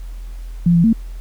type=tone with pitch steps; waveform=sine; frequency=172.3 / 169.4 / 225.9 Hz; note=F3 / E3 / A3; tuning=-23 / +48 / +46 cents; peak=-9 dBFS; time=0.66-0.93 s; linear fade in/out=5 ms; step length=90 ms; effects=added 42 Hz sine -27 dBFS peak until 1.2 s + pink hiss -50 dBFS RMS until 1.2 s